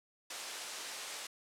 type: band-pass noise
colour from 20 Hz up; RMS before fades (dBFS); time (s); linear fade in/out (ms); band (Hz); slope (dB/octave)
white; -44; 0.3-1.27; 5; 400 to 7900; 12
effects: low-pass 12000 Hz 12 dB/octave